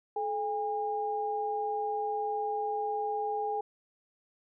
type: tone pair together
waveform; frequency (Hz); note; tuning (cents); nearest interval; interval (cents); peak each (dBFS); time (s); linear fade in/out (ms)
sine; 430.4 / 811.6; A4 / G#5; -38 / -40; major seventh; 1098; -34 / -31; 0.16-3.61; 5
effects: none